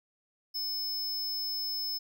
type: tone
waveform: square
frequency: 5220 Hz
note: E8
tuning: 18 cents flat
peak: -32 dBFS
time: 0.54-1.99 s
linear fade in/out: 20 ms
effects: none